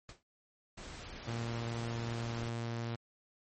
pink noise with exponential decay, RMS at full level -45 dBFS, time 0.09-0.23 s, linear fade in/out 2 ms, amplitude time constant 30 ms
pink noise, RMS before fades -47 dBFS, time 0.77-2.5 s, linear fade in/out 10 ms
sawtooth tone, 116.54 Hz, A#2, in tune, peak -32 dBFS, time 1.27-2.96 s, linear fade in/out 10 ms
effects low-pass 8000 Hz 12 dB/octave + MP3 32 kbps

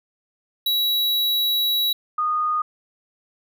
square / sine tone pair in turn, 3900 / 1231.8 Hz, B7 / D#6, -23 / -18 cents, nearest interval octave + minor sixth, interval 1995 cents, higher first, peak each -19 dBFS, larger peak neither, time 0.66-1.93 / 2.18-2.62 s, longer first, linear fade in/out 5 ms, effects none

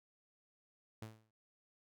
sawtooth tone with exponential decay, 110 Hz, A2, in tune, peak -40 dBFS, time 1.02-1.31 s, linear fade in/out 5 ms, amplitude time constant 61 ms, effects none

